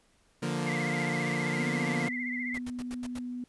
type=chord; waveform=sawtooth; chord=Bb major; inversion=first; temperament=equal with one note detuned; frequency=145.9 / 174.61 / 233.1 Hz; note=D3 / F3 / Bb3; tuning=-11 / 0 / 0 cents; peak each=-30 dBFS; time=0.42-2.09 s; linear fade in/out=10 ms
type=tone with vibrato; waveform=sine; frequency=2050 Hz; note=C7; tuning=36 cents flat; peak=-33 dBFS; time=0.66-2.59 s; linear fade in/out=10 ms; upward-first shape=triangle; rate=15 Hz; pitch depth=91 cents each way
type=tone; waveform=sine; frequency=246.8 Hz; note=B3; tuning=1 cent flat; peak=-34 dBFS; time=1.58-3.44 s; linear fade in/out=2 ms
type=noise bursts; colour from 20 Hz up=pink; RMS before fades=-44 dBFS; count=6; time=2.54-3.19 s; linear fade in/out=5 ms; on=40 ms; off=82 ms
effects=pink hiss -67 dBFS RMS until 3.48 s + resampled to 24000 Hz